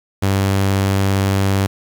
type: tone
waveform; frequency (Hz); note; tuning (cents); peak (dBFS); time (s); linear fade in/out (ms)
sawtooth; 97.6; G2; -7; -10; 0.22-1.67; 10
effects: 7-bit